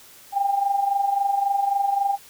sine tone with amplitude modulation, 798 Hz, G5, 31 cents sharp, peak -16 dBFS, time 0.32-2.18 s, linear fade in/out 50 ms, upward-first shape sine, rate 23.7 Hz, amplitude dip 65%, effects white hiss -48 dBFS RMS until 2.29 s

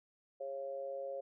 sine tone with amplitude modulation, 547 Hz, C#5, 23 cents flat, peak -35 dBFS, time 0.4-1.21 s, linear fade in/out 10 ms, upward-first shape sine, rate 140 Hz, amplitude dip 80%, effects none

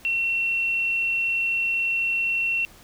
sine tone, 2718 Hz, F7, 48 cents flat, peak -21 dBFS, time 0.05-2.65 s, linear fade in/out 0 ms, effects pink hiss -50 dBFS RMS until 2.83 s

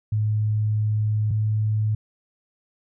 sine tone pair in turn, 107 / 107.58 Hz, A2 / A2, -48 / -39 cents, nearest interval unison, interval 9 cents, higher second, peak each -19 dBFS, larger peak neither, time 0.12-1.31 / 1.31-1.95 s, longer first, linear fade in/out 5 ms, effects none

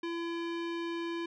square tone with low-pass filter, 337.7 Hz, E4, 42 cents sharp, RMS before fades -36 dBFS, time 0.03-1.26 s, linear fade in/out 5 ms, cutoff 3300 Hz, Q 1.4, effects none

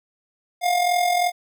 square tone with amplitude modulation, 710 Hz, F5, 28 cents sharp, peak -16 dBFS, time 0.61-1.32 s, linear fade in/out 50 ms, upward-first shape sine, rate 42.9 Hz, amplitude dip 55%, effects none

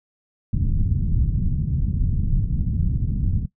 pink low-pass noise, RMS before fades -21 dBFS, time 0.53-3.46 s, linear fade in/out 5 ms, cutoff 180 Hz, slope 24 dB/octave, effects noise-tail reverb RT60 0.1 s tail -18 dB re dry

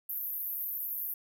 white band-pass noise, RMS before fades -36 dBFS, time 0.09-1.14 s, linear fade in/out 5 ms, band 12000 to 15000 Hz, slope 96 dB/octave, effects none

